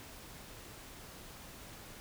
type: silence
effects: pink hiss -51 dBFS RMS until 2 s